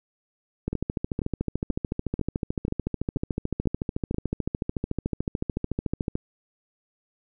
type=two click trains; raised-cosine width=3 ms; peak=-13 / -15 dBFS; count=76 / 8; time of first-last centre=0.68-6.154 / 0.73-4.145 s; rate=13.7 / 2.05 Hz; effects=none